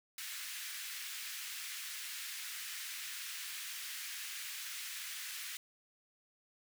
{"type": "high-pass noise", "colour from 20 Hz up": "pink", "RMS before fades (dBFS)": -44, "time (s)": [0.18, 5.57], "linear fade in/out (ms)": 2, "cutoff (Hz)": 1700, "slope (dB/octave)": 24, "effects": []}